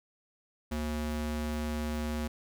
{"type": "ring-modulated tone", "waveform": "square", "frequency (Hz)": 150.4, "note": "D3", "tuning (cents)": 42, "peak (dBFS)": -29, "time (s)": [0.71, 2.28], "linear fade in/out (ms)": 10, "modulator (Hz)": 81.1, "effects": []}